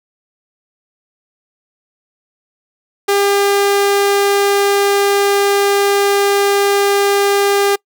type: tone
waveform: sawtooth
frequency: 401.3 Hz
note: G4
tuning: 41 cents sharp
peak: -7 dBFS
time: 3.08-7.76 s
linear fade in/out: 10 ms
effects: noise-tail reverb RT60 0.1 s tail -25 dB re dry